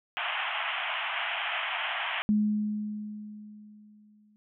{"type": "band-pass noise", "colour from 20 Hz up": "white", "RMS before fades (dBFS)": -32, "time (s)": [0.17, 2.22], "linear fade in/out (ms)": 0, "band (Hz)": [640, 3200], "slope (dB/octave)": 96}
{"type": "tone with exponential decay", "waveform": "sine", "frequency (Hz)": 210.7, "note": "G#3", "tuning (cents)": 25, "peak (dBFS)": -20, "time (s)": [2.29, 4.36], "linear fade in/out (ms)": 0, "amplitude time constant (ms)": 450}
{"effects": []}